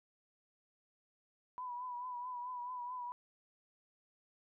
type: tone with vibrato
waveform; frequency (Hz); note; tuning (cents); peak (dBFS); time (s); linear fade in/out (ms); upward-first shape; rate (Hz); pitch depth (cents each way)
sine; 987.8; B5; 0; -40; 1.58-3.12; 0; triangle; 4.6; 52
effects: none